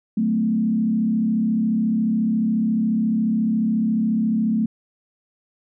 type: tone with frequency modulation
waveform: sine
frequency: 220 Hz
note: A3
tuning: in tune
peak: -17 dBFS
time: 0.17-4.66 s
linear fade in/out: 5 ms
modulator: 34.2 Hz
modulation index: 0.78
effects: none